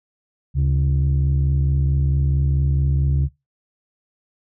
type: tone pair together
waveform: sine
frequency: 72.7 / 137.24 Hz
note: D2 / C#3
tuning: -17 / -17 cents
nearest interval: major seventh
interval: 1100 cents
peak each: -16 dBFS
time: 0.54-3.29 s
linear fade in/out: 50 ms
effects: noise-tail reverb RT60 0.2 s tail -20 dB re dry + tanh soft clip ceiling -12 dBFS